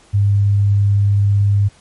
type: tone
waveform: sine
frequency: 101 Hz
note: G#2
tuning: 48 cents flat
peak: -10 dBFS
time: 0.13-1.69 s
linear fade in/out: 20 ms
effects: pink hiss -49 dBFS RMS until 1.8 s + MP3 48 kbps